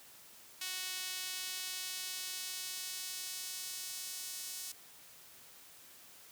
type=tone with high-pass filter sweep; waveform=sawtooth; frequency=370 Hz; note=F#4; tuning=in tune; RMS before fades=-42 dBFS; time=0.61-4.72 s; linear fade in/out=5 ms; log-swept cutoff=3100 to 6000 Hz; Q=0.85; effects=white hiss -57 dBFS RMS until 6.31 s + high-pass 60 Hz 12 dB/octave